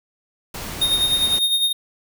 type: noise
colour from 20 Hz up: pink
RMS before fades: -31 dBFS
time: 0.54-1.39 s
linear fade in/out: 5 ms
type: tone with tremolo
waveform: square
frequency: 3698 Hz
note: A#7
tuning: 15 cents flat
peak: -15 dBFS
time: 0.81-1.73 s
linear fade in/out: 10 ms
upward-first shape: sine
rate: 9.9 Hz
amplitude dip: 55%
effects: none

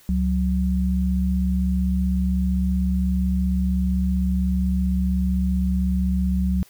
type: tone pair together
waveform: sine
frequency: 69.3 / 185.01 Hz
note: C#2 / F#3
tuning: 0 / 0 cents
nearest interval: octave + perfect fourth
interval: 1700 cents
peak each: -21 dBFS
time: 0.09-6.63 s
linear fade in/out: 0 ms
effects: white hiss -53 dBFS RMS until 6.69 s

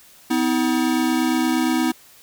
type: tone pair together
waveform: square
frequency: 251.4 / 320 Hz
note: B3 / D#4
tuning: +31 / +49 cents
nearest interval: major third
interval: 418 cents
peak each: -21 dBFS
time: 0.3-1.92 s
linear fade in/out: 10 ms
effects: white hiss -49 dBFS RMS until 2.22 s

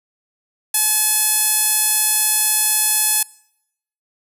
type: tone with band-pass filter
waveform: sawtooth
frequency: 856 Hz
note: A5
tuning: 48 cents flat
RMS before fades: -17 dBFS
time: 0.74-3.23 s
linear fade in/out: 5 ms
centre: 11000 Hz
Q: 2.4
effects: noise-tail reverb RT60 0.8 s tail -25 dB re dry

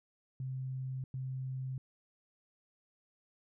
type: tone bursts at uneven times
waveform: sine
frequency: 130.81 Hz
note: C3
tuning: in tune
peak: -36 dBFS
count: 2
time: 0.4-1.04 / 1.14-1.78 s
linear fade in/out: 2 ms
effects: none

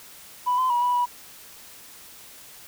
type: tone with pitch steps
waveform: sine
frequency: 989 / 1025 / 964 / 982 / 975 Hz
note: B5 / C6 / B5 / B5 / B5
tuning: +2 / -36 / -42 / -10 / -23 cents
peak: -18 dBFS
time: 0.46-1.06 s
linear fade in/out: 20 ms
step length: 120 ms
effects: tanh soft clip ceiling -16 dBFS + white hiss -46 dBFS RMS until 2.67 s

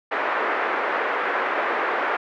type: band-pass noise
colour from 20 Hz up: white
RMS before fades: -24 dBFS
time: 0.11-2.17 s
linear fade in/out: 10 ms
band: 350 to 1800 Hz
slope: 24 dB/octave
effects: none

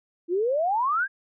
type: exponential sweep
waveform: sine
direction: up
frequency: 330 to 1661.2 Hz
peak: -21 dBFS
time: 0.28-1.08 s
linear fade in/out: 50 ms
effects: none

